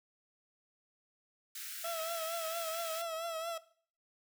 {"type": "high-pass noise", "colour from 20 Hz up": "white", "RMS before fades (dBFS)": -44, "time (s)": [1.55, 3.02], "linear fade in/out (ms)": 5, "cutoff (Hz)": 1300, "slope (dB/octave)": 96}
{"type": "tone with vibrato", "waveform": "30% pulse", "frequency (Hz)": 659.3, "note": "E5", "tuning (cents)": 0, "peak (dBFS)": -34, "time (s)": [1.84, 3.58], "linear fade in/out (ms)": 5, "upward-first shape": "triangle", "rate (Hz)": 4.4, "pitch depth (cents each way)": 65}
{"effects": ["noise-tail reverb RT60 0.5 s tail -18 dB re dry"]}